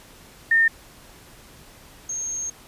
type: tone pair in turn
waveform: sine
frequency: 1819 / 6445 Hz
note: A#6 / G8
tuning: -43 / +47 cents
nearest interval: octave + minor seventh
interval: 2190 cents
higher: second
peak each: -14 / -26 dBFS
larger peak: first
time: 0.51-0.68 / 2.09-2.5 s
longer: second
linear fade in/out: 5 ms
effects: pink hiss -48 dBFS RMS until 2.67 s + resampled to 32000 Hz